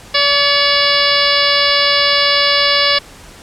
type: harmonic tone with a mistuned harmonic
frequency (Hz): 572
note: D5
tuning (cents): -46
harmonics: 1 / 2 / 3 / 4 / 5 / 6 / 7 / 8 / 9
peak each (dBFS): -19 / -19 / -19 / -19 / -19 / -19 / -19 / -19 / -19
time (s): 0.14-2.99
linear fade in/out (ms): 10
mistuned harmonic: 4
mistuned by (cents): -36
effects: pink hiss -38 dBFS RMS until 3.42 s + low-pass 10000 Hz 12 dB/octave

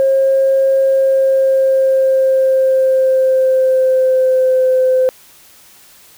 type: tone with pitch glide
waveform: sine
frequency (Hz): 537 to 515.4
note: C5 to C5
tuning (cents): +45 to -26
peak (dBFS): -8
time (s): 0-5.09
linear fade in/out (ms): 0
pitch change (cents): -71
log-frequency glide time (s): 0.81-4.72
effects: tanh soft clip ceiling -4 dBFS + white hiss -44 dBFS RMS until 6.17 s

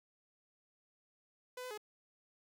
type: tone with pitch steps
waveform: sawtooth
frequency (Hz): 501 / 505 / 422.8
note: B4 / B4 / G#4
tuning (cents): +25 / +39 / +31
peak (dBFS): -39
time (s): 1.57-1.777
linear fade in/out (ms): 5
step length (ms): 69
effects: none

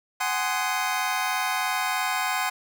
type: chord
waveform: 25% pulse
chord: Ab dominant seventh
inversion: third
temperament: just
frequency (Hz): 747.5 / 830.6 / 1038.3 / 1245.9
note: Gb5 / Ab5 / C6 / Eb6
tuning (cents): +17 / 0 / -14 / +2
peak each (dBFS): -25 / -27 / -25 / -30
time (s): 0.2-2.5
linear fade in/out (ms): 10
effects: none

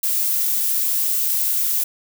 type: noise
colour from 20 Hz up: violet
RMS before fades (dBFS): -20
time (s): 0.03-1.84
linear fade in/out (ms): 5
effects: none

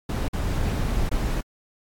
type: noise with dropouts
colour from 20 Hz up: brown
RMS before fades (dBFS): -24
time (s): 0.09-1.41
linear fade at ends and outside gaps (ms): 5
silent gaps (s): 0.283-0.332 / 1.093-1.113
effects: AAC 64 kbps

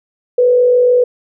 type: tone with frequency modulation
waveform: sine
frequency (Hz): 493.9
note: B4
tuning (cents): 0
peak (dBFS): -7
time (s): 0.38-1.04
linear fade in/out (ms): 5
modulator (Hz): 46.8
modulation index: 0.32
effects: none

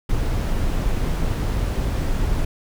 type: noise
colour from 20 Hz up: brown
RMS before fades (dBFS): -21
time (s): 0.09-2.45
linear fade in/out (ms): 5
effects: none

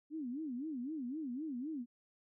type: tone with vibrato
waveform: sine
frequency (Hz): 277.2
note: C#4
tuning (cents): 0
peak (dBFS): -38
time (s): 0.1-1.86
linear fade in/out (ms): 50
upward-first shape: sine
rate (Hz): 3.9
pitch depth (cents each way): 260
effects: none

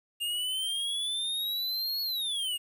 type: exponential two-way sweep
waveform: square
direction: up then down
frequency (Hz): 2813 to 4372 to 2813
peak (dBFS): -30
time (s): 0.2-2.58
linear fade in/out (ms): 20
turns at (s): 2.02
effects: 10-bit

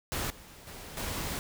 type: noise with level steps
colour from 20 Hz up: pink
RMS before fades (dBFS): -33 / -51 / -45 / -35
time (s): 0.12-1.39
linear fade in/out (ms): 0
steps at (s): 0.3 / 0.67 / 0.97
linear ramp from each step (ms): 2
effects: none

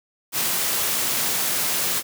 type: high-pass noise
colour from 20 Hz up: white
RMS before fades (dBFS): -23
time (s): 0.32-2.03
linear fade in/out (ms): 50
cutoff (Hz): 100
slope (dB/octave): 24
effects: none

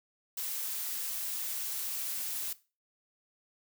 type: noise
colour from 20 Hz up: blue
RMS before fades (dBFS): -36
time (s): 0.37-2.53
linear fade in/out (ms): 5
effects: noise-tail reverb RT60 0.3 s tail -17 dB re dry

